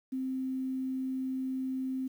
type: tone with quantisation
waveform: sine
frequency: 261.6 Hz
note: C4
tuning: in tune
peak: -31 dBFS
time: 0.12-2.08 s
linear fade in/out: 10 ms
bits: 10
effects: none